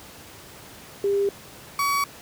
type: tone pair in turn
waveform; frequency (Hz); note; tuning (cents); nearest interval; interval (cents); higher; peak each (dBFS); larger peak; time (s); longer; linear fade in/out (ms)
sine / 35% pulse; 400 / 1131.4; G4 / C#6; +35 / +35; octave + tritone; 1800; second; -19; neither; 1.04-1.29 / 1.79-2.04; neither; 2
effects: pink hiss -44 dBFS RMS until 2.21 s + high-pass 80 Hz 12 dB/octave